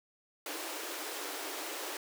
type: high-pass noise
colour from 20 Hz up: pink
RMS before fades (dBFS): -40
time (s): 0.46-1.97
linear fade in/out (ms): 2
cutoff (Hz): 290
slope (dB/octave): 96
effects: none